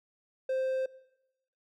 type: tone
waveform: triangle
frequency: 523.3 Hz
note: C5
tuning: in tune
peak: -26 dBFS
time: 0.49-0.86 s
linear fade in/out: 5 ms
effects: noise-tail reverb RT60 0.9 s tail -20 dB re dry